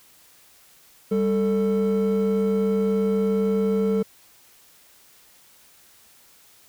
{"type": "tone pair together", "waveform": "triangle", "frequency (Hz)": [197.82, 444.1], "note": ["G3", "A4"], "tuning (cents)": [16, 16], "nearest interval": "octave + major second", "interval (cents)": 1400, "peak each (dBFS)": [-19, -19], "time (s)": [1.11, 4.03], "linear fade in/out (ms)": 10, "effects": ["tanh soft clip ceiling -12 dBFS", "white hiss -54 dBFS RMS until 6.68 s"]}